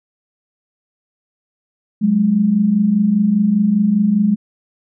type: tone pair together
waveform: sine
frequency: 185 / 210 Hz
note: F#3 / G#3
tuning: 0 / +19 cents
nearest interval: major second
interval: 219 cents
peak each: -18 / -12 dBFS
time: 2.01-4.36 s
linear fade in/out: 20 ms
effects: none